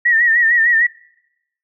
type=tone with vibrato; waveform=sine; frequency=1864.7 Hz; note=A#6; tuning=in tune; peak=-10 dBFS; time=0.05-0.87 s; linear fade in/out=10 ms; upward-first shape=sine; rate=6.6 Hz; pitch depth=75 cents each way; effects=noise-tail reverb RT60 0.9 s tail -25 dB re dry